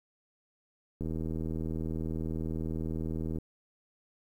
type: click train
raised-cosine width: 3 ms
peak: -23 dBFS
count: 191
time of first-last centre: 1.01-3.385 s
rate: 80 Hz
effects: 10-bit